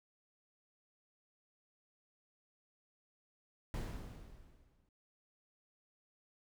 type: noise with exponential decay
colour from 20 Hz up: brown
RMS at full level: -36 dBFS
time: 3.74-4.89 s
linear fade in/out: 1 ms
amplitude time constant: 250 ms
effects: none